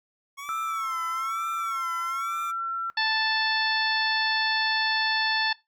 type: tone with vibrato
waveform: 25% pulse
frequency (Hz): 1100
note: C#6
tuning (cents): -14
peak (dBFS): -32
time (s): 0.37-2.52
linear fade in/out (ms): 20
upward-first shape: sine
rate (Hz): 1.1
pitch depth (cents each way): 140
type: tone with pitch glide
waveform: sine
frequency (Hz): 1318.5 to 1351.7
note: E6 to E6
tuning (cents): 0 to +43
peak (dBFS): -27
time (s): 0.49-2.9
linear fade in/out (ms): 0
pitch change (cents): +43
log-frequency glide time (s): 0.64-1.97
type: harmonic tone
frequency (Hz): 880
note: A5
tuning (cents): 0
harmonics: 1 / 2 / 3 / 4 / 5 / 6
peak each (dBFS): -29 / -26 / -33 / -31 / -29 / -39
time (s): 2.97-5.53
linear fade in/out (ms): 5
effects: noise-tail reverb RT60 0.2 s tail -20 dB re dry